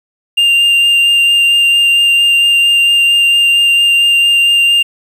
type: tone with vibrato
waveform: triangle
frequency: 2794 Hz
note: F7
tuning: in tune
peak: -5 dBFS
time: 0.37-4.83 s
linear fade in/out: 10 ms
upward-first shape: sine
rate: 4.4 Hz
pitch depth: 9 cents each way
effects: 7-bit